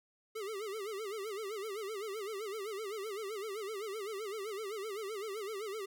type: tone with vibrato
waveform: square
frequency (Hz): 415.3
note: G#4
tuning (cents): 0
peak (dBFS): -39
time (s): 0.35-5.86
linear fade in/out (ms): 10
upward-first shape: sine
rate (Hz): 7.8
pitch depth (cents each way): 140
effects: none